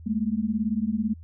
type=beating tone pair; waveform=sine; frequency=207.7 / 225.7 Hz; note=G#3 / A3; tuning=0 / +44 cents; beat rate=18 Hz; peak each=-26 / -26 dBFS; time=0.06-1.14 s; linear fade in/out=10 ms; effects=added 82 Hz sine -41 dBFS peak until 1.23 s

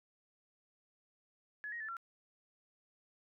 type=tone with pitch steps; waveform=sine; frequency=1699 / 1880 / 1749 / 1364 Hz; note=G#6 / A#6 / A6 / F6; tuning=+39 / +14 / -11 / -41 cents; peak=-40 dBFS; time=1.64-1.968 s; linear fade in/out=0 ms; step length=82 ms; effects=none

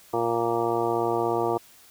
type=harmonic tone; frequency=116.7 Hz; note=A#2; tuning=2 cents sharp; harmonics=1 / 2 / 3 / 4 / 5 / 6 / 7 / 8 / 10; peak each=-37 / -38 / -27 / -28 / -37 / -29 / -34 / -31 / -34 dBFS; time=0.13-1.58 s; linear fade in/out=10 ms; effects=white hiss -53 dBFS RMS until 1.9 s

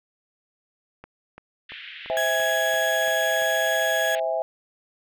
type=click train; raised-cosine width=0.5 ms; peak=-26 dBFS; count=8; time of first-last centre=1.04-3.421 s; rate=2.94 Hz
type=band-pass noise; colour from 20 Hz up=white; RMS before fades=-40 dBFS; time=1.69-4.2 s; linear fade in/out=5 ms; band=1600 to 3400 Hz; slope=48 dB/octave
type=chord; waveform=sine; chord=C augmented; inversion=none; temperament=just; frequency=523.3 / 654.1 / 817.6 Hz; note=C5 / E5 / G#5; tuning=0 / -14 / -27 cents; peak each=-29 / -24 / -30 dBFS; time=2.1-4.42 s; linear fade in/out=0 ms
type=tone; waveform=35% pulse; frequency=1669 Hz; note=G#6; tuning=8 cents sharp; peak=-22 dBFS; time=2.17-4.15 s; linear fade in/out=0 ms
effects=none

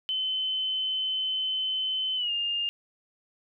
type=tone with pitch glide; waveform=sine; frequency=3053 to 2816 Hz; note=G7 to F7; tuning=-46 to +14 cents; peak=-26 dBFS; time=0.09-2.69 s; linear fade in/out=0 ms; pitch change=-140 cents; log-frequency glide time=2.16-2.31 s; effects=none

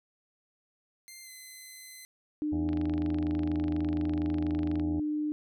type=tone with pitch glide; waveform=10% pulse; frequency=2093 to 2043 Hz; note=C7 to C7; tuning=0 to -42 cents; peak=-37 dBFS; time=1.08-2.05 s; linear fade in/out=0 ms; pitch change=-42 cents; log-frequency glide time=1.23-1.3 s
type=tone; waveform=sine; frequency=301.2 Hz; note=D4; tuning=44 cents sharp; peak=-28 dBFS; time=2.42-5.32 s; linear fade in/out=0 ms
type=harmonic tone; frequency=82.41 Hz; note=E2; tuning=in tune; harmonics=1 / 2 / 3 / 4 / 5 / 7 / 8 / 9 / 10; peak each=-34 / -40 / -44 / -46 / -48 / -51 / -52 / -53 / -54 dBFS; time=2.52-5 s; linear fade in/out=5 ms
type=click train; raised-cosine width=0.3 ms; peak=-29 dBFS; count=52; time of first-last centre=2.69-4.797 s; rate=24.2 Hz
effects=none

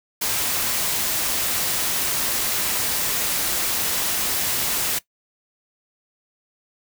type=noise; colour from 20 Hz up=white; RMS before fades=-23 dBFS; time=0.21-4.99 s; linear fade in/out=10 ms; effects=noise-tail reverb RT60 0.1 s tail -18 dB re dry

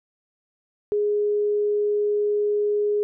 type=tone; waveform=sine; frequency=415.3 Hz; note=G#4; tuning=in tune; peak=-19 dBFS; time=0.92-3.03 s; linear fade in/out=0 ms; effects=none

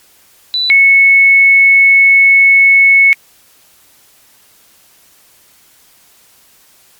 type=tone pair in turn; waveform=sine; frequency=3975 / 2203 Hz; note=B7 / C#7; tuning=+10 / -11 cents; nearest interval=minor seventh; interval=1021 cents; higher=first; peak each=-11 / -3 dBFS; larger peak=second; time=0.54-0.7 / 0.7-3.13 s; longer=second; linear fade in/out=0 ms; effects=white hiss -47 dBFS RMS until 6.99 s + MP3 96 kbps

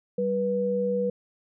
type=tone pair together; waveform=sine; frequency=193.7 / 488.1 Hz; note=G3 / B4; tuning=-20 / -20 cents; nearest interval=octave + major third; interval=1600 cents; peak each=-29 / -24 dBFS; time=0.18-1.1 s; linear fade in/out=5 ms; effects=none

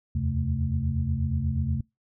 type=tone cluster; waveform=sine; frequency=77.9 / 86.2 / 131.7 / 221 Hz; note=D#2 / F2 / C3 / A3; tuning=+3 / -22 / +12 / +8 cents; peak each=-29 / -29 / -28 / -33 dBFS; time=0.15-1.81 s; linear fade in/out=5 ms; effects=noise-tail reverb RT60 0.2 s tail -25 dB re dry

